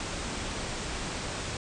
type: low-pass noise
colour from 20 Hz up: pink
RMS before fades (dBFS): -35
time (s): 0-1.57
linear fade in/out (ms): 2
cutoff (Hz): 8900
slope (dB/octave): 96
effects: none